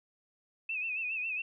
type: tone with vibrato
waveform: sine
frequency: 2580 Hz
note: E7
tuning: 38 cents flat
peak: -32 dBFS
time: 0.69-1.42 s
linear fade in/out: 5 ms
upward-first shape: sine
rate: 7.3 Hz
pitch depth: 84 cents each way
effects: none